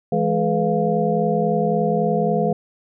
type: tone cluster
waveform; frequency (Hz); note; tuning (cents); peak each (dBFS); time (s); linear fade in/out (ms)
sine; 165.8 / 209.5 / 425.8 / 496.4 / 698; E3 / G#3 / G#4 / B4 / F5; +10 / +15 / +43 / +9 / -1; -23; 0.12-2.53; 5
effects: none